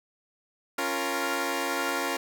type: chord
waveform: 10% pulse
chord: Bb minor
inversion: first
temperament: equal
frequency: 277.2 / 349.2 / 466.2 Hz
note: Db4 / F4 / Bb4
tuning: 0 / 0 / 0 cents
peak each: -23 / -23 / -24 dBFS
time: 0.78-2.17 s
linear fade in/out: 5 ms
effects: none